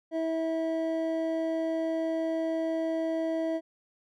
triangle tone pair together, 323.9 / 650 Hz, E4 / E5, -30 / -24 cents, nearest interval octave, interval 1206 cents, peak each -28 dBFS, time 0.11-3.61 s, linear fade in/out 50 ms, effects none

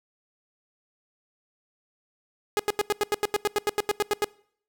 sawtooth tone bursts, 415.3 Hz, G#4, in tune, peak -17 dBFS, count 16, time 2.57-4.244 s, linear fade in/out 0 ms, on 24 ms, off 86 ms, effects noise-tail reverb RT60 0.6 s tail -24 dB re dry

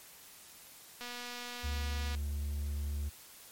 click train, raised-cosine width 0.2 ms, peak -26 dBFS, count 278, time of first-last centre 1.01-2.15 s, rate 243 Hz
triangle tone, 72.4 Hz, D2, 24 cents flat, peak -31 dBFS, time 1.63-3.1 s, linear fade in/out 20 ms
effects white hiss -54 dBFS RMS until 3.51 s + MP3 64 kbps

